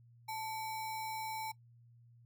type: tone with sample-and-hold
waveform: sine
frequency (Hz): 880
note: A5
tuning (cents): 0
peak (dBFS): -38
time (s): 0.28-1.52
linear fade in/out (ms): 10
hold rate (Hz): 3150
effects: noise-tail reverb RT60 0.1 s tail -19 dB re dry + added 118 Hz sine -59 dBFS peak until 2.25 s